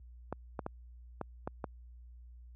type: clicks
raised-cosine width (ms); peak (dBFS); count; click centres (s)
1; -22; 6; 0.326 / 0.592 / 0.664 / 1.213 / 1.475 / 1.642
effects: added 60 Hz sine -47 dBFS peak until 2.55 s + high-pass 60 Hz 12 dB/octave